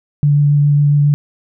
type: tone with vibrato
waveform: sine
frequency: 145.3 Hz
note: D3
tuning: 18 cents flat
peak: -8 dBFS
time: 0.23-1.14 s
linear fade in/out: 0 ms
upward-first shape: triangle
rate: 7.3 Hz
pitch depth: 13 cents each way
effects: none